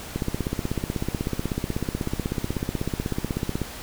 click train, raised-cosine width 3 ms, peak -12 dBFS, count 57, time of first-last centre 0.16-3.617 s, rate 16.2 Hz, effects pink hiss -38 dBFS RMS until 3.82 s

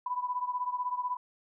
sine beating tone pair, 987.8 / 1003.8 Hz, B5 / B5, 0 / +28 cents, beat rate 16 Hz, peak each -32 / -35 dBFS, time 0.06-1.17 s, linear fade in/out 5 ms, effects none

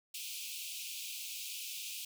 pink high-pass noise, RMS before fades -43 dBFS, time 0.14-2.05 s, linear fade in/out 5 ms, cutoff 2400 Hz, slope 96 dB/octave, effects none

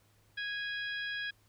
harmonic tone with a mistuned harmonic, 827 Hz, G#5, 8 cents flat, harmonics 2 / 3 / 4 / 5 / 6, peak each -36 / -46 / -42 / -51 / -52 dBFS, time 0.37-1.31 s, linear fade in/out 10 ms, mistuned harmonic 5, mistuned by -68 cents, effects added 104 Hz sine -67 dBFS peak until 1.48 s + pink hiss -69 dBFS RMS until 1.48 s

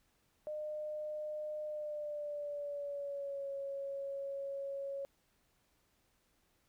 sine tone with pitch glide, 607 to 553.4 Hz, D#5 to C#5, -43 to -3 cents, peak -38 dBFS, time 0.47-5.05 s, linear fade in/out 0 ms, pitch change -160 cents, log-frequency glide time 1.65-3.49 s, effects pink hiss -75 dBFS RMS until 6.68 s

